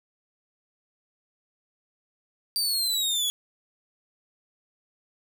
sawtooth exponential sweep, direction down, 4699 to 3349 Hz, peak -21 dBFS, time 2.56-3.3 s, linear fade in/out 0 ms, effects 9-bit

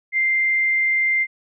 sine tone, 2093 Hz, C7, in tune, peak -16 dBFS, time 0.12-1.27 s, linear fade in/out 50 ms, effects none

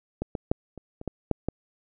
clicks, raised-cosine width 2 ms, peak -15 / -16 / -8 / -27 / -25 / -16 / -9 / -13 dBFS, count 8, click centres 0.22 / 0.352 / 0.515 / 0.777 / 1.014 / 1.077 / 1.313 / 1.486 s, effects none

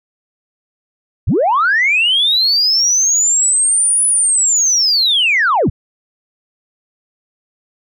sine linear two-way sweep, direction up then down, 49 to 9970 to 49 Hz, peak -9 dBFS, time 1.27-5.7 s, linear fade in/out 10 ms, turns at 4.06 s, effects tanh soft clip ceiling -6 dBFS

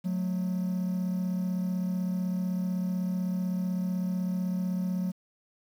triangle tone pair together, 182.3 / 218.2 Hz, F#3 / A3, -25 / -14 cents, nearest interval minor third, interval 311 cents, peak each -25 / -34 dBFS, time 0.04-5.12 s, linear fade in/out 20 ms, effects tanh soft clip ceiling -20 dBFS + 9-bit

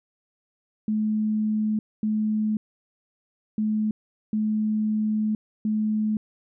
sine tone bursts at uneven times, 214.8 Hz, A3, 41 cents flat, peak -21 dBFS, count 5, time 0.88-1.79 / 2.03-2.57 / 3.58-3.91 / 4.33-5.35 / 5.65-6.17 s, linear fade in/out 2 ms, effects none

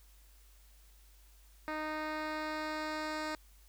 10% pulse tone with low-pass filter sweep, 308.8 Hz, D#4, 13 cents flat, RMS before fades -38 dBFS, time 1.68-3.35 s, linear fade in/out 0 ms, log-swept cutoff 2700 to 6300 Hz, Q 0.9, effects added 50 Hz sine -58 dBFS peak until 3.68 s + white hiss -66 dBFS RMS until 3.68 s

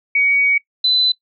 sine tone pair in turn, 2252 / 4013 Hz, C#7 / B7, +27 / +27 cents, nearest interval minor seventh, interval 1000 cents, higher second, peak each -12 dBFS, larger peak neither, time 0.15-0.58 / 0.84-1.12 s, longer first, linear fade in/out 5 ms, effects noise-tail reverb RT60 0.1 s tail -21 dB re dry

